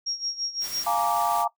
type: tone with tremolo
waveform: sine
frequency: 5588 Hz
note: F8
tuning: in tune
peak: -25 dBFS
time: 0.06-0.84 s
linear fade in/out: 10 ms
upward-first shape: sine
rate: 5.9 Hz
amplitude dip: 80%
type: noise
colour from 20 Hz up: white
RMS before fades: -37 dBFS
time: 0.6-1.46 s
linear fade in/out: 50 ms
type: chord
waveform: sine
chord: Bb dominant seventh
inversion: second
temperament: just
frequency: 699.2 / 839.1 / 932.3 / 1165.4 Hz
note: F5 / Ab5 / Bb5 / D6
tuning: +2 / +18 / 0 / -14 cents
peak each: -27 dBFS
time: 0.86-1.48 s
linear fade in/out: 10 ms
effects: noise-tail reverb RT60 0.1 s tail -18 dB re dry